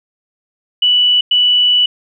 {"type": "tone bursts at uneven times", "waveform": "sine", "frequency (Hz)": 2960, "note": "F#7", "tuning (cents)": 0, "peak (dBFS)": -8, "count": 2, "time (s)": [[0.82, 1.21], [1.31, 1.86]], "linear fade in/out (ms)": 5, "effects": []}